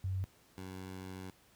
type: tone pair in turn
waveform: sine / 15% pulse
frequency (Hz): 94.4 / 93.53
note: F#2 / F#2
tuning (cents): +35 / +19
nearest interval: unison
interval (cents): 16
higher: first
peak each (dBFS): -32 / -37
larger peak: first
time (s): 0.04-0.24 / 0.58-1.3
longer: second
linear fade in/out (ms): 0
effects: pink hiss -65 dBFS RMS until 1.55 s + high-pass 60 Hz 12 dB/octave